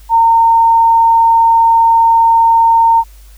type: tone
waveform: sine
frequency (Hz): 915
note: A#5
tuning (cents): -32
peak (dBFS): -5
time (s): 0.09-3.04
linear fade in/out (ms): 50
effects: added 50 Hz sine -35 dBFS peak until 3.37 s + white hiss -47 dBFS RMS until 3.37 s